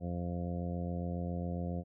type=harmonic tone; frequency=87.31 Hz; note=F2; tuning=in tune; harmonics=1 / 2 / 3 / 4 / 5 / 6 / 7 / 8; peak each=-38 / -37 / -45 / -49 / -50 / -45 / -52 / -48 dBFS; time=0-1.84 s; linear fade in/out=50 ms; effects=none